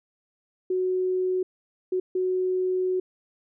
sine tone bursts at uneven times, 369.5 Hz, F#4, 2 cents flat, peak -22 dBFS, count 3, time 0.7-1.43 / 1.92-2 / 2.15-3 s, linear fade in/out 5 ms, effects none

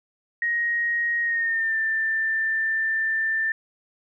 sine tone with pitch glide, 1879 to 1781.8 Hz, A#6 to A6, +13 to +21 cents, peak -21 dBFS, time 0.42-3.52 s, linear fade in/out 2 ms, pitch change -92 cents, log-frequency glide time 1.22-1.77 s, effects none

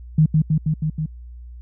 sine tone with echo, 155.56 Hz, D#3, in tune, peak -10 dBFS, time 0.18-0.26 s, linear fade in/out 5 ms, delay 160 ms, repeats 5, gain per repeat -2 dB, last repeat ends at 1.06 s, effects added 60 Hz sine -35 dBFS peak until 1.61 s

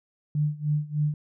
sine tone with tremolo, 149.5 Hz, D3, 31 cents sharp, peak -20 dBFS, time 0.35-1.14 s, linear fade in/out 2 ms, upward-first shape sine, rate 3.3 Hz, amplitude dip 90%, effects none

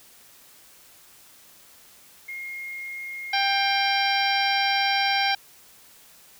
sine tone with pitch glide, 2141 to 2153 Hz, C7 to C7, +39 to +49 cents, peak -32 dBFS, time 2.28-5.32 s, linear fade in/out 10 ms, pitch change +10 cents, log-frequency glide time 4.8-4.96 s
harmonic tone, 790 Hz, G5, 13 cents sharp, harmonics 1 / 2 / 3 / 4 / 5 / 6 / 7, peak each -24 / -27 / -29 / -30 / -31 / -32 / -32 dBFS, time 3.33-5.35 s, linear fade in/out 5 ms
effects white hiss -52 dBFS RMS until 6.39 s

